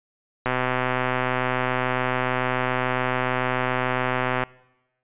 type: click train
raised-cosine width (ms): 0.5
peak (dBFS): -8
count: 506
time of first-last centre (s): 0.46-4.436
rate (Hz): 127
effects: noise-tail reverb RT60 1.0 s tail -23 dB re dry + resampled to 8000 Hz